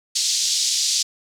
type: band-pass noise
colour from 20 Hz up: pink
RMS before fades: -21 dBFS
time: 0.15-1.03 s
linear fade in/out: 10 ms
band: 4200 to 7100 Hz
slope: 24 dB/octave
effects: none